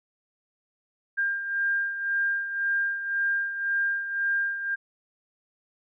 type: beating tone pair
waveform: sine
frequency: 1600 / 1601.9 Hz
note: G6 / G6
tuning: +35 / +37 cents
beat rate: 1.9 Hz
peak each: -25 / -32 dBFS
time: 1.17-4.76 s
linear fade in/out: 20 ms
effects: none